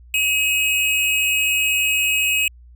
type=tone pair together; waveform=square; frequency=2542 / 2863 Hz; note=D#7 / F7; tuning=+36 / +42 cents; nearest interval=major second; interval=206 cents; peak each=-18 / -24 dBFS; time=0.14-2.48 s; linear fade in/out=2 ms; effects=added 60 Hz sine -42 dBFS peak until 2.75 s